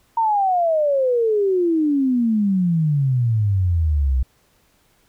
sine exponential sweep, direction down, 930 to 61.74 Hz, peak -15 dBFS, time 0.17-4.23 s, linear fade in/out 5 ms, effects pink hiss -60 dBFS RMS until 5.08 s

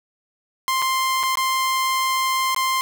sawtooth tone with dropouts, 1049 Hz, C6, 4 cents sharp, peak -15 dBFS, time 0.68-2.81 s, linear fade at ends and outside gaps 0 ms, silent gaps 0.819-0.823 / 1.231-1.235 / 1.355-1.372 / 2.547-2.563 s, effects none

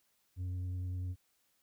sine tone with tanh clipping, 91 Hz, F#2, 28 cents flat, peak -36 dBFS, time 0.36-1.16 s, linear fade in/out 50 ms, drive 4 dB, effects white hiss -75 dBFS RMS until 1.62 s

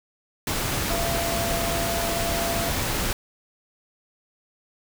sine tone in noise, 678 Hz, E5, 49 cents sharp, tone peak -28 dBFS, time 0.9-2.69 s, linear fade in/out 2 ms, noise pink, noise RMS -26 dBFS, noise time 0.47-3.13 s, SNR -5 dB, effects none

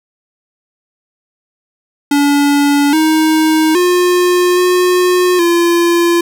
square tone with pitch steps, 286 / 314.7 / 357.6 / 361.2 / 342.9 Hz, D4 / D#4 / F4 / F#4 / F4, -46 / +20 / +41 / -42 / -32 cents, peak -9 dBFS, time 2.11-6.21 s, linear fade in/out 5 ms, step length 820 ms, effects none

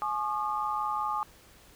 sine tone cluster, 848 / 1088 / 1213 Hz, G#5 / C#6 / D#6, +36 / -33 / -44 cents, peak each -32 / -36 / -31 dBFS, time 0.02-1.23 s, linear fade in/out 0 ms, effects pink hiss -56 dBFS RMS until 1.75 s

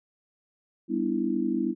sine chord, E minor seventh, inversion first, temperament just, 197.78 / 247.2 / 296.7 / 329.6 Hz, G3 / B3 / D4 / E4, +16 / +2 / +18 / 0 cents, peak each -32 / -29 / -31 / -28 dBFS, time 0.88-1.75 s, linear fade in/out 50 ms, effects none

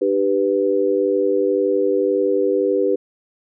sine chord, G major, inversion second, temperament equal with one note detuned, 300.4 / 392 / 493.9 Hz, D4 / G4 / B4, +39 / 0 / 0 cents, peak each -23 / -18 / -19 dBFS, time 0.01-2.96 s, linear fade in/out 10 ms, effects none

